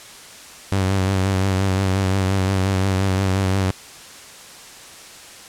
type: tone with vibrato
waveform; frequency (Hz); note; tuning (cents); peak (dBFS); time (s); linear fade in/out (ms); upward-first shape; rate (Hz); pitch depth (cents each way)
sawtooth; 95.7; G2; -41; -13; 0.72-3.71; 0; sine; 5.7; 43
effects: white hiss -40 dBFS RMS until 5.48 s + low-pass 9000 Hz 12 dB/octave